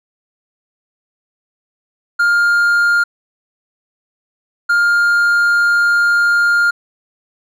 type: tone bursts at uneven times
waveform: triangle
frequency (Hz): 1407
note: F6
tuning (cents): +12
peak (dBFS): -8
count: 2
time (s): 2.19-3.04 / 4.69-6.71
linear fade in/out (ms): 10
effects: none